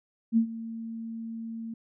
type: tone with ADSR envelope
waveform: sine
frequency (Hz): 226.9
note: A#3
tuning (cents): -47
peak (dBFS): -17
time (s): 0.32-1.74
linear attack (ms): 50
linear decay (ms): 90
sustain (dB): -17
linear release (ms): 5
effects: none